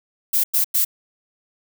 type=noise bursts; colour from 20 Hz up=violet; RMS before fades=-18 dBFS; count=3; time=0.33-0.85 s; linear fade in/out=10 ms; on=110 ms; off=95 ms; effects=none